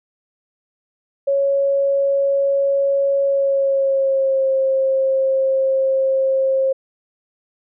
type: tone with pitch glide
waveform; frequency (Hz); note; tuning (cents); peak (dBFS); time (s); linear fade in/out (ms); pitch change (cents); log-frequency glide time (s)
sine; 554.4 to 533.4; C#5 to C5; 0 to +33; -14; 1.27-6.73; 10; -67; 3.25-4.49
effects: none